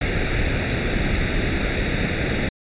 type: noise with comb filter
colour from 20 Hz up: pink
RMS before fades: -21 dBFS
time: 0.01-2.49 s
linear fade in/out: 5 ms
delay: 0.48 ms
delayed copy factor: +0.8
effects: resampled to 8000 Hz